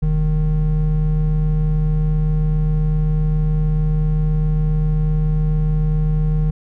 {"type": "tone pair together", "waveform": "triangle", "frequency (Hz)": [42.34, 154.4], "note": ["E1", "D#3"], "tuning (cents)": [47, -13], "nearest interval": "octave + minor seventh", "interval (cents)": 2240, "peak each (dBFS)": -15, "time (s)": [0.02, 6.51], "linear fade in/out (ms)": 10, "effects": []}